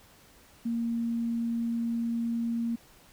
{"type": "tone", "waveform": "sine", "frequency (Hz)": 232.4, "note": "A#3", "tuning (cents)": -5, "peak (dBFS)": -27, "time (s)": [0.65, 2.76], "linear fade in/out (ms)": 10, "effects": ["pink hiss -57 dBFS RMS until 3.12 s"]}